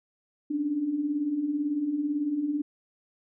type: beating tone pair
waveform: sine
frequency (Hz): 277.2 / 295.2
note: C#4 / D4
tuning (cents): 0 / +9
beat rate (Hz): 18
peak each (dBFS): -34 / -26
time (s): 0.5-2.62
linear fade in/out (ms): 10
effects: none